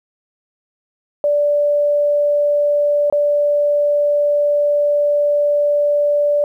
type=tone with dropouts; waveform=sine; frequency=584 Hz; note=D5; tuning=10 cents flat; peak=-12 dBFS; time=1.24-6.44 s; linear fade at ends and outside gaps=1 ms; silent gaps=3.1-3.125 s; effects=9-bit